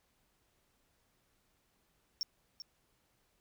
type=tone with echo; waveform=triangle; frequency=5490 Hz; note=F8; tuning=31 cents flat; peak=-31 dBFS; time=2.21-2.23 s; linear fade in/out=0 ms; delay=390 ms; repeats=1; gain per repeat=-11 dB; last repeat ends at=2.62 s; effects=pink hiss -75 dBFS RMS until 3.4 s